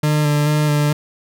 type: tone with vibrato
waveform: 40% pulse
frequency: 149.2 Hz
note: D3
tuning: 28 cents sharp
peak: -13 dBFS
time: 0.03-0.93 s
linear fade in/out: 5 ms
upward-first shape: square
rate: 2.3 Hz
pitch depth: 17 cents each way
effects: none